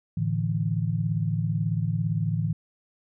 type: chord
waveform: sine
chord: A suspended fourth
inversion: none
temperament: equal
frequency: 110 / 146.83 / 164.81 Hz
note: A2 / D3 / E3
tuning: 0 / 0 / 0 cents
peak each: -27 / -29 / -27 dBFS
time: 0.17-2.53 s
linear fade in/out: 5 ms
effects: none